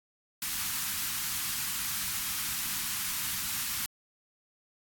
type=band-stop noise; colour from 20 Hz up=white; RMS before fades=-33 dBFS; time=0.42-3.86 s; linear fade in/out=2 ms; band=250 to 1000 Hz; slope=24 dB/octave; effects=AAC 64 kbps